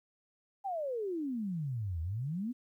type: exponential two-way sweep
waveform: sine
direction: down then up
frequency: 817 to 78 to 259.6 Hz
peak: -33 dBFS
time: 0.64-2.53 s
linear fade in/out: 20 ms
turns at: 2.01 s
effects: 12-bit